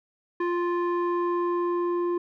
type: tone with low-pass filter sweep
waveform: square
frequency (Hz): 349.2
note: F4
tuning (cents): 0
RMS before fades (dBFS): -26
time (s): 0.4-2.18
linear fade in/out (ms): 5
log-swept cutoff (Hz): 1500 to 790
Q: 2
effects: none